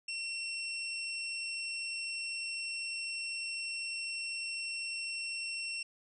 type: tone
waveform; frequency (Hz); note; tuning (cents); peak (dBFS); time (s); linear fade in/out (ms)
25% pulse; 2718; F7; -48; -32; 0.08-5.83; 5
effects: resampled to 22050 Hz